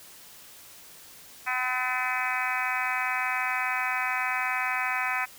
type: harmonic tone with a mistuned harmonic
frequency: 253.1 Hz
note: B3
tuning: 43 cents sharp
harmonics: 3 / 4 / 5 / 6 / 7 / 8 / 9 / 10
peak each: -34 / -34 / -34 / -34 / -34 / -34 / -34 / -34 dBFS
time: 1.46-5.26 s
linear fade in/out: 20 ms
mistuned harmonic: 5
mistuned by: +16 cents
effects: white hiss -49 dBFS RMS until 5.38 s